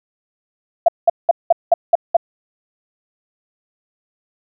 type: tone bursts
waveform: sine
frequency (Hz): 679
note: F5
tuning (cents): -49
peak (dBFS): -6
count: 7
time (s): 0.86-2.168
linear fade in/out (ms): 5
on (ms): 24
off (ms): 190
effects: none